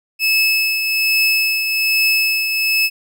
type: tone with tremolo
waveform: 30% pulse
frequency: 2600 Hz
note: E7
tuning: 24 cents flat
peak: -9 dBFS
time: 0.19-2.9 s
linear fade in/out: 50 ms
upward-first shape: triangle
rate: 1.2 Hz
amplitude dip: 50%
effects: none